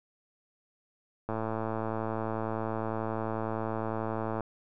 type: click train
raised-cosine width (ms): 1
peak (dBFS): -19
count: 347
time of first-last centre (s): 1.29-4.407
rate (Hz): 111
effects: none